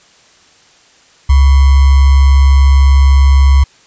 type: tone with sample-and-hold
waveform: sine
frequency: 68.3 Hz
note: C#2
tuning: 25 cents flat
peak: -3 dBFS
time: 1.29-3.64 s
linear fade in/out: 10 ms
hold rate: 1050 Hz
effects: white hiss -46 dBFS RMS until 3.86 s + resampled to 16000 Hz